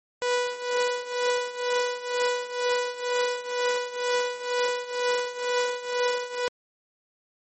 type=tone with tremolo; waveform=sawtooth; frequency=491.6 Hz; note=B4; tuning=8 cents flat; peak=-17 dBFS; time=0.22-6.48 s; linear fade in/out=0 ms; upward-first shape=triangle; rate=2.1 Hz; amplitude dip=85%; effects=MP3 32 kbps